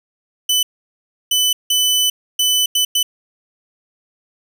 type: tone bursts at uneven times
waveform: sawtooth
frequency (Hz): 3000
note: F#7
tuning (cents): +23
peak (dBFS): -10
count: 6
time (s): 0.49-0.63 / 1.31-1.53 / 1.7-2.1 / 2.39-2.66 / 2.75-2.85 / 2.95-3.03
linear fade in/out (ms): 5
effects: none